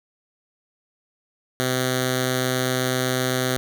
5% pulse tone with notch filter, 127.9 Hz, C3, 39 cents flat, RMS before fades -23 dBFS, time 1.6-3.57 s, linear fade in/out 0 ms, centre 960 Hz, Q 1.1, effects none

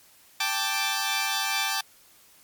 10% pulse chord, G suspended second, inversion none, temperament equal, 784 / 880 / 1174.7 Hz, G5 / A5 / D6, 0 / 0 / 0 cents, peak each -21 dBFS, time 0.4-1.81 s, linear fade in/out 5 ms, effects white hiss -56 dBFS RMS until 2.43 s + MP3 96 kbps

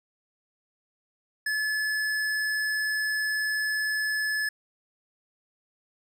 sine tone with hard clipping, 1721 Hz, A6, 39 cents flat, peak -27 dBFS, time 1.46-4.49 s, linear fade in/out 5 ms, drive 14 dB, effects none

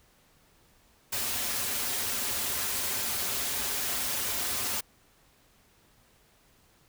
white noise with comb filter, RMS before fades -31 dBFS, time 1.12-4.81 s, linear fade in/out 10 ms, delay 6.2 ms, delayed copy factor -0.75, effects pink hiss -63 dBFS RMS until 6.88 s

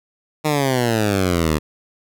10% pulse exponential sweep, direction down, 156.1 to 74.2 Hz, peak -8 dBFS, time 0.44-1.59 s, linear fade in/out 20 ms, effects none

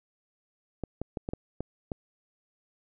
clicks, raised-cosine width 2 ms, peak -19 dBFS, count 7, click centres 0.837 / 1.016 / 1.172 / 1.289 / 1.335 / 1.606 / 1.918 s, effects none

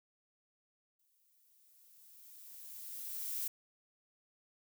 violet noise with exponential growth, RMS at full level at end -37 dBFS, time 0.99-3.48 s, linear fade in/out 5 ms, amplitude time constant 540 ms, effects none

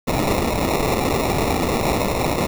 white noise with sample-and-hold, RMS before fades -20 dBFS, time 0.07-2.47 s, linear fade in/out 10 ms, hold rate 1575 Hz, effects none

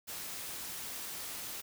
white noise, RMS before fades -42 dBFS, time 0.07-1.62 s, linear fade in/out 20 ms, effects none

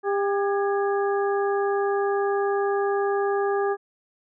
harmonic tone with a mistuned harmonic, 400 Hz, G4, 35 cents sharp, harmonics 1 / 2 / 3 / 4, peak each -22 / -28 / -32 / -34 dBFS, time 0.03-3.77 s, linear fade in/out 50 ms, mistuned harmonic 4, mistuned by +65 cents, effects none

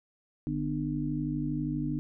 harmonic tone with a mistuned harmonic, 50 Hz, G1, 35 cents sharp, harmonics 1 / 3 / 5 / 6, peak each -41 / -33 / -34 / -33 dBFS, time 0.47-1.99 s, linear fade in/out 0 ms, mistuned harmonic 5, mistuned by -17 cents, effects none

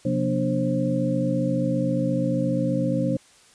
sine tone cluster, 130.9 / 179.3 / 239.5 / 294.2 / 531 Hz, C3 / F3 / A#3 / D4 / C5, +1 / +46 / +47 / +3 / +25 cents, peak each -27 dBFS, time 0.05-3.17 s, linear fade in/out 5 ms, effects white hiss -54 dBFS RMS until 3.54 s + resampled to 22050 Hz

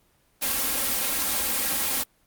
white noise with comb filter, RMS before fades -25 dBFS, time 0.41-2.04 s, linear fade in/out 20 ms, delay 3.7 ms, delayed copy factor +0.8, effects pink hiss -64 dBFS RMS until 2.26 s + Opus 24 kbps

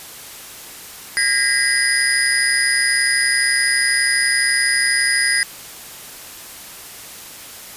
sine tone cluster, 1625 / 1876 / 2008 / 4968 / 9650 Hz, G#6 / A#6 / B6 / D#8 / D9, -38 / +11 / +28 / -3 / +46 cents, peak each -21 dBFS, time 1.17-5.43 s, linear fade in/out 0 ms, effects white hiss -36 dBFS RMS until 7.76 s + resampled to 32000 Hz

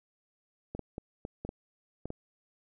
clicks, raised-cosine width 2 ms, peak -24 dBFS, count 8, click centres 0.75 / 0.793 / 0.981 / 1.251 / 1.45 / 1.491 / 2.056 / 2.104 s, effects none

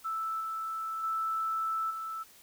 sine tone with level steps, 1318.5 Hz, E6, in tune, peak -31 / -33 / -29 / -35 dBFS, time 0.04-2.24 s, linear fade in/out 20 ms, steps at 0.4 / 1.03 / 1.9 s, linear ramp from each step 10 ms, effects white hiss -57 dBFS RMS until 2.42 s

